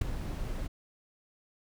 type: noise with ADSR envelope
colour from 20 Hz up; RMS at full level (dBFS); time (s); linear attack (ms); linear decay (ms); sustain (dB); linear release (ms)
brown; -23; 0.01-0.68; 8; 5; -12; 18
effects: none